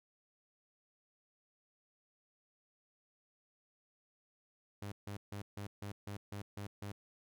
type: tone bursts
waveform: sawtooth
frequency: 101.2 Hz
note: G#2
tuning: 44 cents flat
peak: -38 dBFS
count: 9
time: 4.82-6.92 s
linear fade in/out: 5 ms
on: 100 ms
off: 150 ms
effects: none